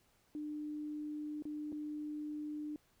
sine tone with dropouts, 300 Hz, D4, 37 cents sharp, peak -39 dBFS, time 0.35-2.76 s, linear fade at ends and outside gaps 1 ms, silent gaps 1.423-1.453 / 1.72-1.726 s, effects pink hiss -72 dBFS RMS until 3 s

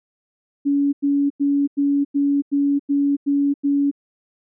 sine tone bursts, 282.9 Hz, C#4, 35 cents sharp, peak -15 dBFS, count 9, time 0.65-3.914 s, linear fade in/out 20 ms, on 280 ms, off 93 ms, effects none

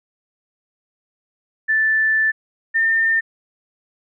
sine tone pair in turn, 1760 / 1807.4 Hz, A6 / A6, 0 / +46 cents, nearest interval unison, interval 46 cents, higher second, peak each -14 dBFS, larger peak neither, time 1.68-2.32 / 2.74-3.21 s, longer first, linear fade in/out 20 ms, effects none

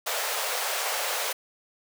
pink high-pass noise, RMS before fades -29 dBFS, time 0.06-1.33 s, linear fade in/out 10 ms, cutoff 480 Hz, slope 48 dB/octave, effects none

